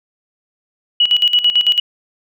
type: tone with tremolo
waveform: sine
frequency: 2926 Hz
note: F#7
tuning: 20 cents flat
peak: -8 dBFS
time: 1-1.8 s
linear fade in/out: 5 ms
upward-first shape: square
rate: 9 Hz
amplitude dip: 75%
effects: none